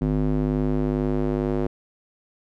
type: tone with band-pass filter sweep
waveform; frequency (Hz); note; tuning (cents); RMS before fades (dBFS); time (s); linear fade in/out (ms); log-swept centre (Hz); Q
square; 51.1; G#1; -27; -23; 0.01-1.67; 5; 230 to 370; 1.5
effects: none